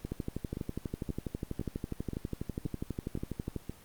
two click trains, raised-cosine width 3 ms, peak -21 / -23 dBFS, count 43 / 8, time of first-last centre 0.12-3.563 / 0.05-3.696 s, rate 12.2 / 1.92 Hz, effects pink hiss -56 dBFS RMS until 3.84 s + Opus 24 kbps

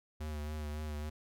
square tone with vibrato, 75.6 Hz, D#2, 49 cents flat, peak -38 dBFS, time 0.2-1.1 s, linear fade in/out 10 ms, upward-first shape sine, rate 3.6 Hz, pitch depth 32 cents each way, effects none

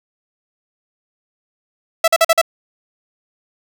sawtooth tone bursts, 659.3 Hz, E5, in tune, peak -5 dBFS, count 5, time 2.04-2.415 s, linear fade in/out 5 ms, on 39 ms, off 45 ms, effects none

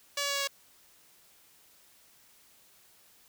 5% pulse tone with pitch steps, 570 / 566.4 / 562.8 / 559.2 / 555.7 Hz, C#5 / C#5 / C#5 / C#5 / C#5, +48 / +37 / +26 / +15 / +4 cents, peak -18 dBFS, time 0.17-0.475 s, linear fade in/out 5 ms, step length 61 ms, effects white hiss -61 dBFS RMS until 3.28 s

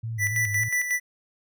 sine tone with vibrato, 108.8 Hz, A2, 19 cents flat, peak -28 dBFS, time 0.03-0.69 s, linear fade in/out 10 ms, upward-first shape square, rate 3.5 Hz, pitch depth 74 cents each way
square tone with tremolo, 1975.5 Hz, B6, in tune, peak -22 dBFS, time 0.18-1 s, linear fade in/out 50 ms, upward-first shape square, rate 5.5 Hz, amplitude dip 55%
effects none

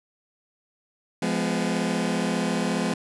sawtooth chord, F diminished, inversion none, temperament just, 174.61 / 209.5 / 251.4 Hz, F3 / Ab3 / Cb4, 0 / +15 / +31 cents, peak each -24 / -23 / -24 dBFS, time 1.22-2.94 s, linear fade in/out 5 ms, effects resampled to 24000 Hz + 9-bit

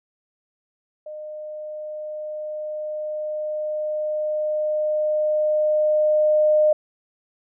sine tone with level ramp, 610 Hz, D#5, 34 cents flat, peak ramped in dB -32 to -13 dBFS, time 1.06-6.73 s, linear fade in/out 5 ms, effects none

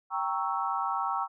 sine chord, G diminished seventh, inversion none, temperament equal, 784 / 932.3 / 1108.7 / 1318.5 Hz, G5 / Bb5 / Db6 / Fb6, 0 / 0 / 0 / 0 cents, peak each -33 dBFS, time 0.1-1.28 s, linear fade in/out 50 ms, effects none

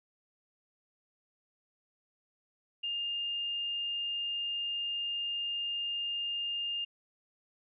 sine tone, 2815 Hz, F7, 13 cents sharp, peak -32 dBFS, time 2.83-6.85 s, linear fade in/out 10 ms, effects none

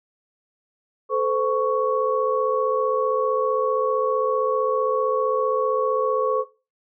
sine tone cluster, 438.6 / 514 / 1112 Hz, A4 / C5 / C#6, -6 / -31 / +5 cents, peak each -23 dBFS, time 1.09-6.45 s, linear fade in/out 50 ms, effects noise-tail reverb RT60 0.3 s tail -17 dB re dry

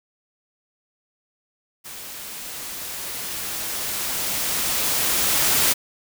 white noise with level ramp, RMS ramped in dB -37 to -18 dBFS, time 1.84-5.74 s, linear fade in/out 20 ms, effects none

